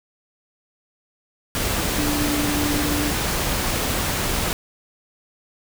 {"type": "tone in noise", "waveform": "sine", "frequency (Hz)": 293.7, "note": "D4", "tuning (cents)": 0, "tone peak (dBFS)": -23, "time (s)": [1.98, 3.1], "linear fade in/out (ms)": 0, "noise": "pink", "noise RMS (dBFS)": -23, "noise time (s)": [1.55, 4.53], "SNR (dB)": -3, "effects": []}